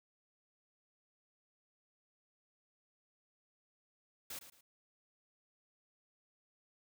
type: noise with echo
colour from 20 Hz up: white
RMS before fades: -45 dBFS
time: 4.3-4.39 s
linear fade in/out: 5 ms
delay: 110 ms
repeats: 2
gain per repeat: -11 dB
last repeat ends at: 4.61 s
effects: none